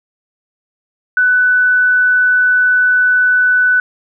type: tone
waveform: sine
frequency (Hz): 1494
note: F#6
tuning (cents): +16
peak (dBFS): -8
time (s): 1.17-3.8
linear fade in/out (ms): 2
effects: none